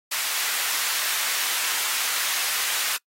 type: high-pass noise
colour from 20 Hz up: pink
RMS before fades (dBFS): -26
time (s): 0.11-2.97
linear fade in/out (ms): 10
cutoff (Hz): 1500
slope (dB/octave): 12
effects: noise-tail reverb RT60 0.1 s tail -24 dB re dry + AAC 48 kbps